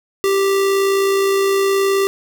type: tone with amplitude modulation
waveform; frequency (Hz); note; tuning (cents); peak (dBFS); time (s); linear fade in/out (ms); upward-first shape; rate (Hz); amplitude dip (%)
square; 392; G4; 0; -13; 0.24-2.07; 0; sine; 59.2; 25
effects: none